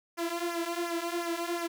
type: tone with flanger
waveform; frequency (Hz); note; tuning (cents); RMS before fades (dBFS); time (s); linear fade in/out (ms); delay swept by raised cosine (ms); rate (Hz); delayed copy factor
sawtooth; 341.2; F4; -40; -33; 0.17-1.68; 20; 0.24 to 3.54; 2.8; -0.8
effects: none